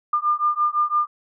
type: beating tone pair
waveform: sine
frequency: 1200 / 1205.9 Hz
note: D6 / D6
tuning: +37 / +45 cents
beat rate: 5.9 Hz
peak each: -21 dBFS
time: 0.13-1.07 s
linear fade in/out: 5 ms
effects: none